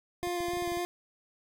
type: tone with vibrato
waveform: 25% pulse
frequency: 350 Hz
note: F4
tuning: 4 cents sharp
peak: -27 dBFS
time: 0.23-0.85 s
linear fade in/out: 0 ms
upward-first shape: square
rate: 3.6 Hz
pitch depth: 10 cents each way
type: clicks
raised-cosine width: 5 ms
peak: -34 dBFS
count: 10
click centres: 0.231 / 0.272 / 0.405 / 0.484 / 0.535 / 0.571 / 0.623 / 0.676 / 0.72 / 0.772 s
effects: none